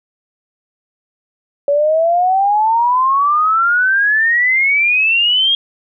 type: exponential sweep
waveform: sine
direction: up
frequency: 563 to 3273 Hz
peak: -10 dBFS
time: 1.68-5.55 s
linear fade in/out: 2 ms
effects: none